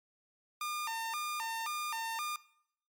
sawtooth tone with vibrato, 1046.5 Hz, C6, in tune, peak -31 dBFS, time 0.61-2.36 s, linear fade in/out 2 ms, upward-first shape square, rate 1.9 Hz, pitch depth 250 cents each way, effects noise-tail reverb RT60 0.7 s tail -20 dB re dry + MP3 96 kbps

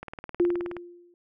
click train, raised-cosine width 0.5 ms, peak -22 dBFS, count 15, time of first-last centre 0.03-0.767 s, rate 19 Hz
sine tone with exponential decay, 349.2 Hz, F4, in tune, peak -17 dBFS, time 0.4-1.14 s, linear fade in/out 1 ms, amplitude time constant 160 ms
effects none

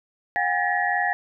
sine tone cluster, 720 / 804 / 1724 / 1900 Hz, F#5 / G5 / A6 / A#6, -47 / +44 / -36 / +33 cents, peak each -26 dBFS, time 0.36-1.13 s, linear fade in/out 0 ms, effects none

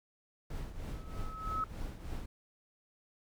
brown noise with tremolo, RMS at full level -38 dBFS, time 0.5-2.26 s, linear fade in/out 5 ms, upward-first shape triangle, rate 3.2 Hz, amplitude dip 70%
sine tone with exponential growth, 1290 Hz, E6, 38 cents flat, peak -30 dBFS, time 0.81-1.64 s, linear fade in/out 2 ms, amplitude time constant 180 ms
effects none

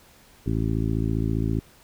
harmonic tone, 55 Hz, A1, in tune, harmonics 1 / 2 / 3 / 4 / 5 / 6 / 7, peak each -28 / -26 / -29 / -32 / -30 / -33 / -36 dBFS, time 0.46-1.6 s, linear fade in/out 5 ms, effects pink hiss -54 dBFS RMS until 1.83 s

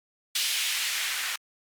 blue noise with band-pass filter sweep, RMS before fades -29 dBFS, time 0.35-1.36 s, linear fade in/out 5 ms, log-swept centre 3200 to 1700 Hz, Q 1.4, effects Opus 48 kbps

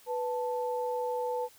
sine tone pair together, 493.9 / 880 Hz, B4 / A5, 0 / 0 cents, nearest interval minor seventh, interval 1000 cents, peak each -31 / -34 dBFS, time 0.06-1.49 s, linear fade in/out 50 ms, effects white hiss -58 dBFS RMS until 1.58 s

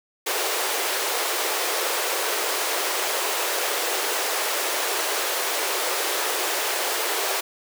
pink high-pass noise, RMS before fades -25 dBFS, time 0.26-7.41 s, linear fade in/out 10 ms, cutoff 370 Hz, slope 48 dB/octave, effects none

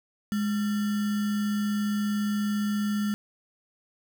sine tone with sample-and-hold, 207.7 Hz, G#3, in tune, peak -24 dBFS, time 0.32-3.14 s, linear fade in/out 0 ms, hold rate 1575 Hz, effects none

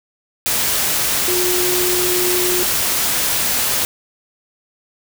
sine tone in noise, 359.7 Hz, F#4, 49 cents flat, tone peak -19 dBFS, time 1.28-2.63 s, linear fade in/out 0 ms, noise white, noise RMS -18 dBFS, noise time 0.46-3.85 s, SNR -4 dB, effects none

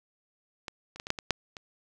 clicks, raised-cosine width 0.2 ms, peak -19 / -28 / -20 / -21 / -9 / -19 / -7 / -24 dBFS, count 8, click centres 0.682 / 0.96 / 0.999 / 1.069 / 1.104 / 1.188 / 1.307 / 1.568 s, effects none

